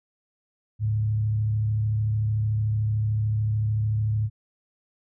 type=tone with frequency modulation; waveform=sine; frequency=107.6 Hz; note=A2; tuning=38 cents flat; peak=-21 dBFS; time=0.79-4.3 s; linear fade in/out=50 ms; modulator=33.5 Hz; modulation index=0.33; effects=none